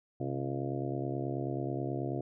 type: harmonic tone with a mistuned harmonic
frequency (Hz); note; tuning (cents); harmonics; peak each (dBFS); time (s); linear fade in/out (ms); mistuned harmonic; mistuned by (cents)
69.3; C#2; 0; 2 / 3 / 4 / 5 / 6 / 7 / 8 / 9 / 10; -36 / -47 / -39 / -38 / -43 / -46 / -50 / -44 / -44; 0.2-2.21; 5; 2; -120
effects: none